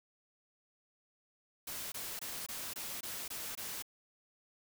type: noise bursts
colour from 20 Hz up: white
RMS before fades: -42 dBFS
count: 8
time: 1.67-3.824 s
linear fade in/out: 5 ms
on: 250 ms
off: 22 ms
effects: none

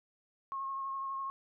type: tone with vibrato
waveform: sine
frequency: 1083 Hz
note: C#6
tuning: 41 cents flat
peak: -35 dBFS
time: 0.52-1.3 s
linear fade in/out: 0 ms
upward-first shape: triangle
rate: 12 Hz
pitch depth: 21 cents each way
effects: none

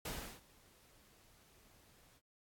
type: noise with ADSR envelope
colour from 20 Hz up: pink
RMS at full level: -42 dBFS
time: 0.05-2.21 s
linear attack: 5 ms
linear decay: 350 ms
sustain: -24 dB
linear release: 47 ms
effects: AAC 64 kbps

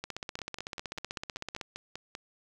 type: two click trains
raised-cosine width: 0.2 ms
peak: -22 / -19 dBFS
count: 10 / 26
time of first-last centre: 0.39-2.151 / 0.04-1.612 s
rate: 5.11 / 15.9 Hz
effects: 9-bit

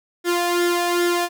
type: tone with flanger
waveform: sawtooth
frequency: 349.2 Hz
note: F4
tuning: in tune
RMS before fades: -20 dBFS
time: 0.24-1.29 s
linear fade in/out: 50 ms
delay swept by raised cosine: 0.56 to 1.2 ms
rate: 2.5 Hz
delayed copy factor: +0.65
effects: none

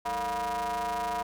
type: ring-modulated tone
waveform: 45% pulse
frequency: 130.81 Hz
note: C3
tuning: in tune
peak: -26 dBFS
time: 0.05-1.23 s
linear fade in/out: 10 ms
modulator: 837 Hz
effects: none

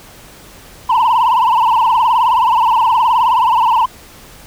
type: tone with vibrato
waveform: sine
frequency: 948 Hz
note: A#5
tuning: 29 cents sharp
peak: -6 dBFS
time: 0.89-3.86 s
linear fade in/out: 10 ms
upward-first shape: triangle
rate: 19 Hz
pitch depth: 170 cents each way
effects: tanh soft clip ceiling -8 dBFS + pink hiss -39 dBFS RMS until 4.46 s

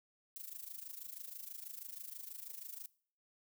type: noise with amplitude modulation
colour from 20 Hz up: violet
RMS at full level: -45 dBFS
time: 0.36-2.86 s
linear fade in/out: 0 ms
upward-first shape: sine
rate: 26.2 Hz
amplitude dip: 80%
effects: noise-tail reverb RT60 0.5 s tail -21 dB re dry

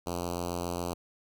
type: tone with notch filter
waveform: 5% pulse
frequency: 87.31 Hz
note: F2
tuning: in tune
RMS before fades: -34 dBFS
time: 0.06-0.94 s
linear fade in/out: 10 ms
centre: 2000 Hz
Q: 0.76
effects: none

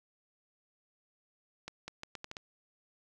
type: accelerating click train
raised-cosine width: 0.2 ms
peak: -24 dBFS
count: 7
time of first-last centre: 1.68-2.368 s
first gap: 200 ms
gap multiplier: 0.77
effects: none

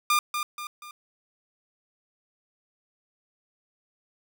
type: tone with echo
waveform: sawtooth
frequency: 1204 Hz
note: D6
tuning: 43 cents sharp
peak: -16 dBFS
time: 0.1-0.19 s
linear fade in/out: 2 ms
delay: 240 ms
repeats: 3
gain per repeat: -7 dB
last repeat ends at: 0.91 s
effects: none

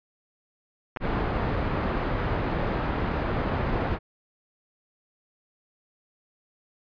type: clicks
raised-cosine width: 0.5 ms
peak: -18 / -16 dBFS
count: 2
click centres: 0.963 / 0.971 s
type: low-pass noise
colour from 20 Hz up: pink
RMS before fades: -27 dBFS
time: 1-3.99 s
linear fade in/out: 50 ms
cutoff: 1500 Hz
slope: 12 dB/octave
effects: resampled to 11025 Hz

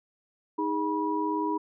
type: tone cluster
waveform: sine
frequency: 312.8 / 410.3 / 972 Hz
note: D#4 / G#4 / B5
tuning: +9 / -21 / -28 cents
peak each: -29 / -33 / -29 dBFS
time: 0.58-1.58 s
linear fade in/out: 10 ms
effects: none

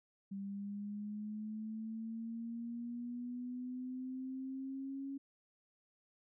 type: linear sweep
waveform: sine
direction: up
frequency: 196 to 275.7 Hz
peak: -40 dBFS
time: 0.31-5.18 s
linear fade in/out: 10 ms
effects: none

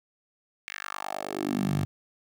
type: tone with high-pass filter sweep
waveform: 10% pulse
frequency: 49.52 Hz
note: G1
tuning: 18 cents sharp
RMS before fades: -31 dBFS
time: 0.68-1.85 s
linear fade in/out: 0 ms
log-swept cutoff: 2200 to 110 Hz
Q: 3.3
effects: none

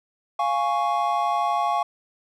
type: chord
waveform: triangle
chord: Db major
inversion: first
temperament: equal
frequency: 698.5 / 830.6 / 1108.7 Hz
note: F5 / Ab5 / Db6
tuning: 0 / 0 / 0 cents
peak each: -23 dBFS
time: 0.39-1.83 s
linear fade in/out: 5 ms
effects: none

